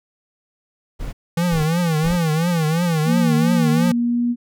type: noise bursts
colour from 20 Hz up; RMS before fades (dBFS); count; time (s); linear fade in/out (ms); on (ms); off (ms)
brown; -27; 3; 0.99-2.17; 20; 140; 380
type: tone with vibrato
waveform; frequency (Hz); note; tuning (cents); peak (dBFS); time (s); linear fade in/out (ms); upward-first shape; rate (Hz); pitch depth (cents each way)
square; 164.81; E3; 0; -17; 1.37-3.92; 5; triangle; 2.9; 150
type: tone with pitch glide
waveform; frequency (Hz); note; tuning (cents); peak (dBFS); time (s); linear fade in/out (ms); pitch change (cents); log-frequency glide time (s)
sine; 233.1 to 240.1; A#3 to B3; 0 to -49; -16; 3.05-4.36; 50; +51; 3.48-4.24
effects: none